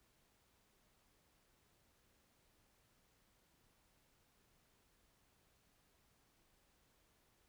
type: silence
effects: pink hiss -75 dBFS RMS until 7.48 s